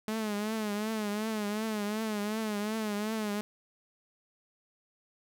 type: tone with vibrato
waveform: sawtooth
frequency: 213.2 Hz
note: G#3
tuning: 46 cents sharp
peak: -27 dBFS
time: 0.08-3.41 s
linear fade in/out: 0 ms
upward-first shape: triangle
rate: 2.7 Hz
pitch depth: 89 cents each way
effects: none